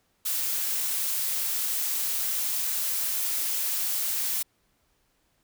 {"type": "noise", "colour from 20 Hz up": "blue", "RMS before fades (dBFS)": -28, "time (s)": [0.25, 4.43], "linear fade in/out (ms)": 10, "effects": ["pink hiss -70 dBFS RMS until 5.43 s"]}